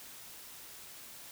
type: silence
effects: white hiss -50 dBFS RMS until 1.31 s